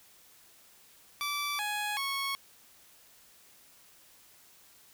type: tone with pitch steps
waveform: 15% pulse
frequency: 1161 / 835 / 1102 Hz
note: D6 / G#5 / C#6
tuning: -20 / +9 / -11 cents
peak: -25 dBFS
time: 1.21-2.35 s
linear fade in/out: 0 ms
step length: 380 ms
effects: white hiss -59 dBFS RMS until 4.93 s